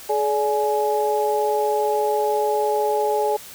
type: tone cluster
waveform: sine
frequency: 424 / 578 / 839 Hz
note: G#4 / D5 / G#5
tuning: +36 / -28 / +17 cents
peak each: -21 / -25 / -22 dBFS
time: 0.09-3.37 s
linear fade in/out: 10 ms
effects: white hiss -40 dBFS RMS until 3.54 s